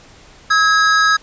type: tone pair together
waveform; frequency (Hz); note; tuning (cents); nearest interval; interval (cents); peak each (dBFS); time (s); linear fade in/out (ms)
square; 1284 / 1647.5; E6 / G#6; -46 / -14; major third; 432; -14; 0.5-1.17; 10
effects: pink hiss -44 dBFS RMS until 1.22 s + resampled to 16000 Hz